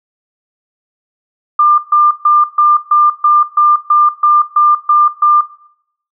sine tone bursts, 1196 Hz, D6, 31 cents sharp, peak -5 dBFS, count 12, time 1.59-5.41 s, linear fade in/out 5 ms, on 190 ms, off 140 ms, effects noise-tail reverb RT60 0.7 s tail -18 dB re dry

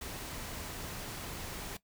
pink noise, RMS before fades -42 dBFS, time 0.01-1.77 s, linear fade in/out 5 ms, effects noise-tail reverb RT60 0.1 s tail -17 dB re dry

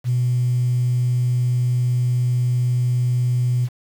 sine tone, 123.47 Hz, B2, in tune, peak -15 dBFS, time 0.04-3.69 s, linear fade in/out 50 ms, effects tanh soft clip ceiling -12 dBFS + 7-bit

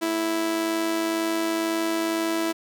sawtooth tone with amplitude modulation, 329.6 Hz, E4, in tune, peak -17 dBFS, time 0.01-2.53 s, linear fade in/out 20 ms, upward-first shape sine, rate 102 Hz, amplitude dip 45%, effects none

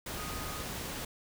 sine tone in noise, 1244.5 Hz, D#6, in tune, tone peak -45 dBFS, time 0.17-0.63 s, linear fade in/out 5 ms, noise pink, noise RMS -39 dBFS, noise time 0.06-1.05 s, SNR -9 dB, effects none

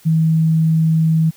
sine tone, 160.6 Hz, E3, 45 cents flat, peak -11 dBFS, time 0.05-1.31 s, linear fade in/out 20 ms, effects white hiss -48 dBFS RMS until 1.36 s

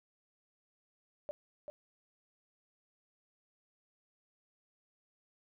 sine tone with echo, 593 Hz, D5, 17 cents sharp, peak -36 dBFS, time 1.29-1.31 s, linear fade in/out 0 ms, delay 390 ms, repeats 1, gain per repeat -5 dB, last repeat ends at 1.7 s, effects none

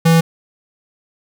square tone, 164.81 Hz, E3, in tune, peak -9 dBFS, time 0.05-0.21 s, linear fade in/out 10 ms, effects none

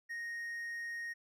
triangle tone, 1864.7 Hz, A#6, in tune, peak -37 dBFS, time 0.09-1.14 s, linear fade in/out 20 ms, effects none

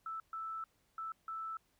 sine tone bursts at uneven times, 1318.5 Hz, E6, in tune, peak -39 dBFS, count 4, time 0.06-0.2 / 0.33-0.64 / 0.98-1.12 / 1.28-1.57 s, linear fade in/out 2 ms, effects pink hiss -75 dBFS RMS until 1.79 s

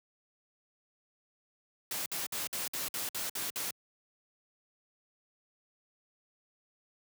white noise bursts, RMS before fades -36 dBFS, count 9, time 1.91-3.708 s, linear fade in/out 2 ms, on 150 ms, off 56 ms, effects high-pass 100 Hz 12 dB/octave

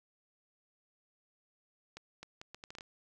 accelerating click train, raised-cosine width 0.2 ms, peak -29 dBFS, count 9, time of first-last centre 1.97-2.809 s, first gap 260 ms, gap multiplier 0.71, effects none

